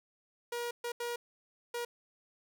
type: tone bursts at uneven times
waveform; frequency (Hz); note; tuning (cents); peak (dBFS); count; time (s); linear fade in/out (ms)
sawtooth; 477.2; A#4; +41; -31; 4; 0.52-0.71 / 0.84-0.92 / 1-1.16 / 1.74-1.85; 5
effects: none